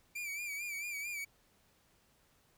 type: tone with vibrato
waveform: 45% pulse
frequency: 2338 Hz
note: D7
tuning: 8 cents flat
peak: -38 dBFS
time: 0.15-1.25 s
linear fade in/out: 10 ms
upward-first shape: sine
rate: 4.5 Hz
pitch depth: 71 cents each way
effects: pink hiss -70 dBFS RMS until 2.57 s